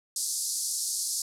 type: band-pass noise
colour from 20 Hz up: white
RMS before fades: -31 dBFS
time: 0.16-1.22 s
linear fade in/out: 2 ms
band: 4500 to 11000 Hz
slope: 48 dB/octave
effects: none